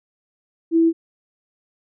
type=tone; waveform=sine; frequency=329.6 Hz; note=E4; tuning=in tune; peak=-12 dBFS; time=0.71-0.93 s; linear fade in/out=50 ms; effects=none